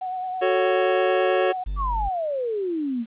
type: tone with vibrato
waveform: sine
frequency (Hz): 740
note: F#5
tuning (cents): 0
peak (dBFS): -26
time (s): 0.01-1.64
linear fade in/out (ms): 10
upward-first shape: sine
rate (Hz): 9.3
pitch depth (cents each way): 26
type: chord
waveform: square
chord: F# minor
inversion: none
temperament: just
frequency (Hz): 370 / 444 / 555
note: F#4 / A4 / C#5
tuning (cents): 0 / +16 / +2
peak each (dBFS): -23 / -27 / -23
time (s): 0.41-1.53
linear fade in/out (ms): 20
type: tone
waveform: triangle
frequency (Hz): 48.83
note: G1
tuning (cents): -6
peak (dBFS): -23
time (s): 1.66-2.09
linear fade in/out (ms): 10
type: exponential sweep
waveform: sine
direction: down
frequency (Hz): 1174.7 to 220.2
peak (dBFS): -23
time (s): 1.76-3.06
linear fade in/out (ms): 50
effects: resampled to 8000 Hz + 9-bit